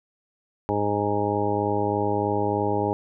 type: harmonic tone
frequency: 103.2 Hz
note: G#2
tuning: 10 cents flat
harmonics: 1 / 2 / 3 / 4 / 5 / 6 / 8 / 9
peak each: -30 / -33 / -29 / -27 / -31 / -32 / -27 / -33 dBFS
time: 0.69-2.93 s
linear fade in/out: 0 ms
effects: none